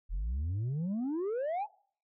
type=exponential sweep; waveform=sine; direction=up; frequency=39.67 to 885 Hz; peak=-28 dBFS; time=0.09-1.67 s; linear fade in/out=50 ms; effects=noise-tail reverb RT60 0.5 s tail -22 dB re dry + tanh soft clip ceiling -30 dBFS